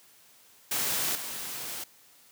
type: noise with level steps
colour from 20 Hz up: white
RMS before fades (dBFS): -29 / -37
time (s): 0.71-1.84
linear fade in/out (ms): 5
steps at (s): 1.15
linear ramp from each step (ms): 5
effects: white hiss -58 dBFS RMS until 2.31 s + high-pass 100 Hz 12 dB/octave